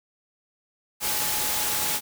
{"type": "tone in noise", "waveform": "sine", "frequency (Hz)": 847, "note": "G#5", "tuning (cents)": 34, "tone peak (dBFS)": -37, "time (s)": [1, 2.01], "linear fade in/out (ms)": 50, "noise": "white", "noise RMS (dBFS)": -26, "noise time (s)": [1, 2.01], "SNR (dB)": -14, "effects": []}